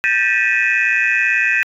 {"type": "tone cluster", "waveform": "sine", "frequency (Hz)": [1572, 1770, 1941, 2462, 2580], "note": ["G6", "A6", "B6", "D#7", "E7"], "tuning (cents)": [4, 10, -31, -19, -38], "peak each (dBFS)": -19, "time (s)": [0.04, 1.63], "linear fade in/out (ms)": 0, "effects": ["tanh soft clip ceiling -5 dBFS"]}